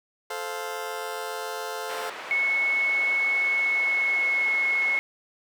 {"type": "chord", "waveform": "20% pulse", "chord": "F major", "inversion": "first", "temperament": "just", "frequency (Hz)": [436.5, 523.8, 698.5], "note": ["A4", "C5", "F5"], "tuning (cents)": [-14, 2, 0], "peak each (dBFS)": [-29, -31, -31], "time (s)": [0.3, 2.1], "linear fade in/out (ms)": 5}
{"type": "band-pass noise", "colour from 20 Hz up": "white", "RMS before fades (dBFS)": -38, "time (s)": [1.89, 4.99], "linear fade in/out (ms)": 5, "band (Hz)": [450, 1800], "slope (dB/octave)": 12}
{"type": "tone with pitch glide", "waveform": "sine", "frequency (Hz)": [2198, 2180], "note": ["C#7", "C#7"], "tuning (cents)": [-15, -29], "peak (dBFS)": -21, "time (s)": [2.31, 4.99], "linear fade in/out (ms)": 0, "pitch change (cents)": -14, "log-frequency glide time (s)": [3.44, 4.54]}
{"effects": []}